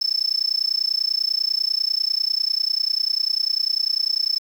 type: tone with amplitude modulation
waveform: sine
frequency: 5270 Hz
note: E8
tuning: 1 cent flat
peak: -15 dBFS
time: 0.01-4.39 s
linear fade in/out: 10 ms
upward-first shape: sine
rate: 30.1 Hz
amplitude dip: 100%
effects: 7-bit

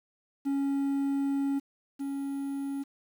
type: tone pair in turn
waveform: triangle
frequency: 277.2 / 277.2 Hz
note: C#4 / C#4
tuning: 0 / 0 cents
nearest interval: unison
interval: 0 cents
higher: neither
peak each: -24 / -29 dBFS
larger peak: first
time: 0.45-1.6 / 1.99-2.84 s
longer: first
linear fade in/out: 20 ms
effects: 9-bit

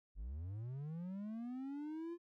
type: linear sweep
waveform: triangle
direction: up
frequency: 43.65 to 349.2 Hz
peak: -40 dBFS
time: 0.15-2.18 s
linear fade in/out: 50 ms
effects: none

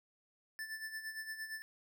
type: tone with tremolo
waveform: square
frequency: 1760 Hz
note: A6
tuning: in tune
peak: -40 dBFS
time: 0.59-1.62 s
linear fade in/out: 0 ms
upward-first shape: sine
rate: 8.7 Hz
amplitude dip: 65%
effects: none

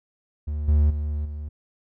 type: tone with level steps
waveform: triangle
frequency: 74.5 Hz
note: D2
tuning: 25 cents sharp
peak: -23 / -13 / -22 / -28 dBFS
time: 0.47-1.49 s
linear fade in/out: 10 ms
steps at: 0.68 / 0.9 / 1.25 s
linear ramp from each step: 5 ms
effects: none

